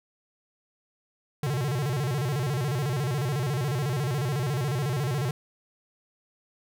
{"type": "tone with vibrato", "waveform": "square", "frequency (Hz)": 134.9, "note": "C#3", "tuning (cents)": -47, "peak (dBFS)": -26, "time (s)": [1.43, 5.31], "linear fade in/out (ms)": 2, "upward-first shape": "square", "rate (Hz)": 14, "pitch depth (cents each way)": 180, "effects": []}